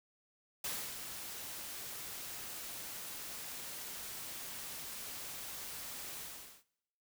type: noise with ADSR envelope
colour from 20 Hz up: white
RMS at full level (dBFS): -38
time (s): 0.64-6.64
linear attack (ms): 4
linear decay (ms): 270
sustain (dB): -7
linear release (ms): 440
effects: noise-tail reverb RT60 0.9 s tail -23 dB re dry